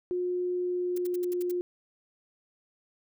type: tone with pitch glide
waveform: sine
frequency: 359.1 to 355.8 Hz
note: F4 to F4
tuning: +48 to +32 cents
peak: -27 dBFS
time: 0.11-1.61 s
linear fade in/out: 0 ms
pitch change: -16 cents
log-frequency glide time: 0.55-1.39 s
type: noise bursts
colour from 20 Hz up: blue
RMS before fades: -43 dBFS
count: 7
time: 0.96-1.515 s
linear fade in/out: 5 ms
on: 21 ms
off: 68 ms
effects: none